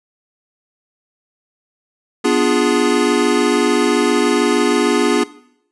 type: chord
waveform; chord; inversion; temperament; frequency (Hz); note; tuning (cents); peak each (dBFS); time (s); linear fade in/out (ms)
square; B diminished seventh; none; equal; 246.9 / 293.7 / 349.2 / 415.3; B3 / D4 / F4 / Ab4; 0 / 0 / 0 / 0; -19 / -19 / -19 / -18; 2.24-5.24; 10
effects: noise-tail reverb RT60 0.7 s tail -19 dB re dry + resampled to 24000 Hz